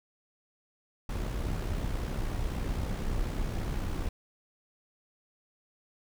brown noise with amplitude modulation, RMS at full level -30 dBFS, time 1.09-4.09 s, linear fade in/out 5 ms, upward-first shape sine, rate 63.8 Hz, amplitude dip 45%, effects none

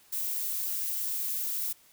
violet noise, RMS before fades -32 dBFS, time 0.12-1.73 s, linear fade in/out 10 ms, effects white hiss -60 dBFS RMS until 1.92 s

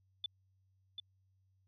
sine tone with echo, 3506 Hz, A7, 7 cents flat, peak -35 dBFS, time 0.24-0.26 s, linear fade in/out 2 ms, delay 740 ms, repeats 1, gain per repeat -6 dB, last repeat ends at 1 s, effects added 95 Hz sine -70 dBFS peak until 1.67 s

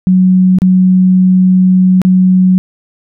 sine tone with dropouts, 185 Hz, F#3, in tune, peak -4 dBFS, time 0.07-2.58 s, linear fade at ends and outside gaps 0 ms, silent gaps 0.586-0.619 / 2.017-2.05 s, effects none

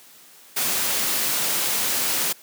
white noise, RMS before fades -23 dBFS, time 0.56-2.33 s, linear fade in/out 10 ms, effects white hiss -49 dBFS RMS until 2.42 s + high-pass 150 Hz 12 dB/octave

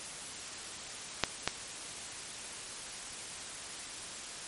clicks, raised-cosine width 0.2 ms, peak -7 / -10 dBFS, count 2, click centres 1.237 / 1.476 s, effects white hiss -43 dBFS RMS until 4.47 s + MP3 48 kbps

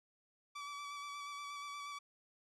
sawtooth tone with vibrato, 1151 Hz, D6, 35 cents flat, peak -40 dBFS, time 0.55-1.99 s, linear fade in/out 10 ms, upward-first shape square, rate 8.4 Hz, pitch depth 16 cents each way, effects low-pass 7000 Hz 12 dB/octave

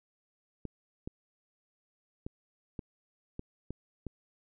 clicks, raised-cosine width 3 ms, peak -25 dBFS, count 7, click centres 0.653 / 1.075 / 2.265 / 2.792 / 3.394 / 3.706 / 4.067 s, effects none

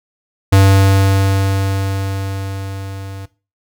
square tone with level ramp, 97.3 Hz, G2, 12 cents flat, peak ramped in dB -6 to -28 dBFS, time 0.52-3.26 s, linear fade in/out 10 ms, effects noise-tail reverb RT60 0.3 s tail -17 dB re dry

